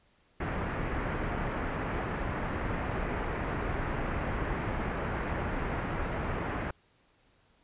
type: low-pass noise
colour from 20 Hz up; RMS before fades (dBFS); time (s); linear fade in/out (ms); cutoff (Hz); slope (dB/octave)
pink; -33; 0.4-6.71; 5; 2100; 24
effects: pink hiss -67 dBFS RMS until 7.63 s + resampled to 8000 Hz